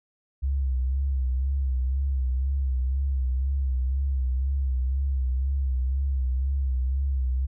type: tone with vibrato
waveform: sine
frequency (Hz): 66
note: C2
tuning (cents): +16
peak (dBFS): -22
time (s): 0.42-7.47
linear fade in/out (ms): 20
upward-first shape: sine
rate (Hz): 2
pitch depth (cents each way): 72
effects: none